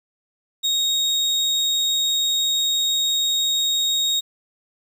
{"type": "tone", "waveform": "35% pulse", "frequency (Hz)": 3751, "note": "A#7", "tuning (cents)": 10, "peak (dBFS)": -16, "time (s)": [0.63, 4.21], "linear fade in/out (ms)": 20, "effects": ["resampled to 32000 Hz", "9-bit"]}